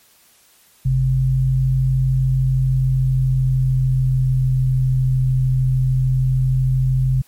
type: tone pair together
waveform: sine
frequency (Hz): 43.48 / 130.3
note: F1 / C3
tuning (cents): -7 / -7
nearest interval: octave + perfect fifth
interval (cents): 1900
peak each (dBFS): -22 / -14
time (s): 0.85-7.22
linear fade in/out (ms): 10
effects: white hiss -53 dBFS RMS until 7.27 s + MP3 64 kbps